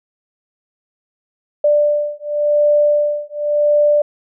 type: beating tone pair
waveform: sine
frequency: 590 / 590.91 Hz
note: D5 / D5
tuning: +8 / +11 cents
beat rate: 0.91 Hz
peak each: -15 dBFS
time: 1.64-4.02 s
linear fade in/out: 5 ms
effects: none